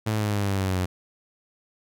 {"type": "linear sweep", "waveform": "sawtooth", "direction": "down", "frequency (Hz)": [110, 89.9], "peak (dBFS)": -19, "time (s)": [0.06, 0.86], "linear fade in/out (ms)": 10, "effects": []}